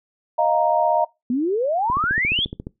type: chord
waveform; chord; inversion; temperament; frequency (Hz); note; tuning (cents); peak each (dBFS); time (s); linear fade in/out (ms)
sine; Eb suspended second; none; equal; 622.3 / 698.5 / 932.3; Eb5 / F5 / Bb5; 0 / 0 / 0; -20; 0.38-1.05; 10
type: exponential sweep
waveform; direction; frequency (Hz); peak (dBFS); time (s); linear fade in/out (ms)
sine; up; 234.3 to 3520; -18; 1.3-2.45; 2
type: click train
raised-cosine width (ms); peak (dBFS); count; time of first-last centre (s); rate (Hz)
3; -17; 12; 1.9-2.669; 14.3
effects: noise-tail reverb RT60 0.2 s tail -22 dB re dry